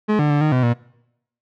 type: tone with pitch steps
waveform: 30% pulse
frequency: 212.4 / 148.6 / 146.2 / 153.4 / 127 / 119.2 Hz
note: G#3 / D3 / D3 / D#3 / B2 / A#2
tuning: +39 / +21 / -7 / -24 / +49 / +39 cents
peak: -12 dBFS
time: 0.08-0.74 s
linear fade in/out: 20 ms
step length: 110 ms
effects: noise-tail reverb RT60 0.8 s tail -23 dB re dry + low-pass 2000 Hz 12 dB/octave